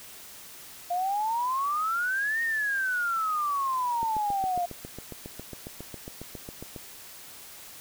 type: exponential two-way sweep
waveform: sine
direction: up then down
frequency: 692 to 1863 to 692 Hz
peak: -25 dBFS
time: 0.9-4.66 s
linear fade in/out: 10 ms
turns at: 2.42 s
type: click train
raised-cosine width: 2 ms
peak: -25 dBFS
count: 21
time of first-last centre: 4.03-6.762 s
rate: 7.32 Hz
effects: white hiss -46 dBFS RMS until 7.8 s